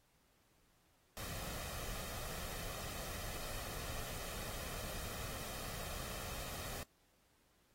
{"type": "noise with comb filter", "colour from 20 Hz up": "pink", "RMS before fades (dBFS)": -45, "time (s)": [1.17, 6.83], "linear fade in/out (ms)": 0, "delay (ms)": 1.6, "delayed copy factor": 0.5, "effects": ["pink hiss -74 dBFS RMS until 7.74 s", "AAC 48 kbps"]}